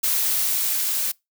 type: noise with level ramp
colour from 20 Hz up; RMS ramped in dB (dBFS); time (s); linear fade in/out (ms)
blue; -21 to -24; 0.03-1.12; 10
effects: noise-tail reverb RT60 0.2 s tail -24 dB re dry